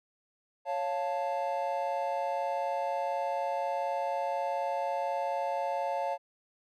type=chord; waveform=triangle; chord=Db augmented; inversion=none; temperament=equal; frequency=554.4 / 698.5 / 880 Hz; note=Db5 / F5 / A5; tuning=0 / 0 / 0 cents; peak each=-32 dBFS; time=0.65-6.18 s; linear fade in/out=50 ms; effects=none